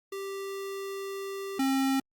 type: tone pair in turn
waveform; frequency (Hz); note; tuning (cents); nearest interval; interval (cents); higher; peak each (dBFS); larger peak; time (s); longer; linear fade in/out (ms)
square; 392 / 268.6; G4 / C4; 0 / +46; perfect fifth; 654; first; -35 / -25; second; 0.12-1.59 / 1.59-2; first; 5
effects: Opus 48 kbps